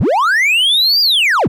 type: linear two-way sweep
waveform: triangle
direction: up then down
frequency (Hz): 49.68 to 4880 to 49.68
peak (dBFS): -8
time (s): 0-1.48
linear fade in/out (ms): 10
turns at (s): 1.01
effects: none